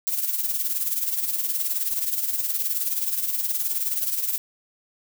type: noise with tremolo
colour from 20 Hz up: violet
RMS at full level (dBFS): -23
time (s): 0.07-4.38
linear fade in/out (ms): 0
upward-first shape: sine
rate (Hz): 19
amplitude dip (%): 60
effects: none